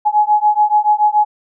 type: beating tone pair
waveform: sine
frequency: 839 / 846 Hz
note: G#5 / G#5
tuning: +17 / +32 cents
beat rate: 7 Hz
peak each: -13 dBFS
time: 0.05-1.25 s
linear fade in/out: 20 ms
effects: none